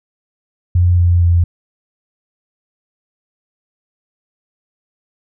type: tone with pitch steps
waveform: sine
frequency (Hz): 88.5 / 87.28 / 86.08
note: F2 / F2 / F2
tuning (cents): +23 / -1 / -25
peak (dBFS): -8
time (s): 0.75-1.44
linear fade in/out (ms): 5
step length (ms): 230
effects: none